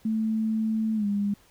sine tone with pitch glide, 220 to 202.9 Hz, A3 to G#3, 0 to -40 cents, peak -23 dBFS, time 0.05-1.34 s, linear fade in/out 5 ms, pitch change -140 cents, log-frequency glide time 0.95-1.06 s, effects pink hiss -59 dBFS RMS until 1.5 s

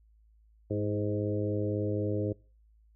harmonic tone with a mistuned harmonic, 103.8 Hz, G#2, in tune, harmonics 1 / 2 / 3 / 4 / 5 / 6, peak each -32 / -39 / -34 / -35 / -36 / -44 dBFS, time 0.7-2.33 s, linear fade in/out 10 ms, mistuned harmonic 3, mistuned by +31 cents, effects noise-tail reverb RT60 0.4 s tail -25 dB re dry + added 54 Hz sine -59 dBFS peak until 2.95 s

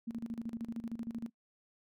sine tone with tremolo, 230 Hz, A#3, 23 cents flat, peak -35 dBFS, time 0.07-1.3 s, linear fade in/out 10 ms, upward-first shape square, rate 13 Hz, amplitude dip 80%, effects noise-tail reverb RT60 0.1 s tail -23 dB re dry

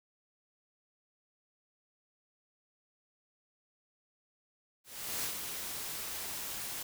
white noise with ADSR envelope, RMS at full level -35 dBFS, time 4.84-6.83 s, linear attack 390 ms, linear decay 97 ms, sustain -5 dB, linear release 6 ms, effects none

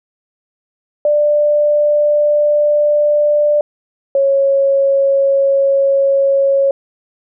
sine tone pair in turn, 592 / 550 Hz, D5 / C#5, +14 / -14 cents, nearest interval minor second, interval 128 cents, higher first, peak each -9 dBFS, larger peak neither, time 1.05-3.61 / 4.15-6.71 s, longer neither, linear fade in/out 2 ms, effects none

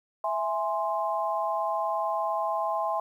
sine chord, E augmented, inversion none, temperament equal, 659.3 / 830.6 / 1046.5 Hz, E5 / G#5 / B#5, 0 / 0 / 0 cents, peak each -30 dBFS, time 0.24-3 s, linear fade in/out 2 ms, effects 10-bit

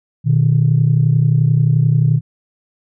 sine tone pair together, 120.96 / 152.4 Hz, B2 / D#3, -36 / -36 cents, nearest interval major third, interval 400 cents, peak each -12 dBFS, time 0.24-2.21 s, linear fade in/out 50 ms, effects tanh soft clip ceiling -3 dBFS

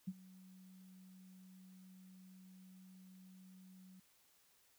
sine tone with ADSR envelope, 186.7 Hz, F#3, 16 cents sharp, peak -37 dBFS, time 0.07-4 s, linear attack 12 ms, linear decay 43 ms, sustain -20 dB, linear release 5 ms, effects white hiss -72 dBFS RMS until 4.78 s

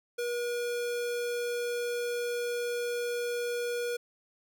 square tone, 480.5 Hz, B4, 48 cents flat, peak -31 dBFS, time 0.18-3.97 s, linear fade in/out 10 ms, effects none

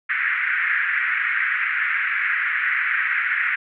pink band-pass noise, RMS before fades -22 dBFS, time 0.09-3.56 s, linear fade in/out 10 ms, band 1500 to 2200 Hz, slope 48 dB/octave, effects none

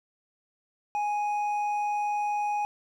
triangle tone with hard clipping, 830.6 Hz, G#5, in tune, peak -27 dBFS, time 0.95-2.65 s, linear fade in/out 0 ms, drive 8 dB, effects none

